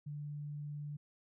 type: tone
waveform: sine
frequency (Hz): 147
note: D3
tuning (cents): +2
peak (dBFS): -40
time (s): 0.06-0.97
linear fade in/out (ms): 10
effects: none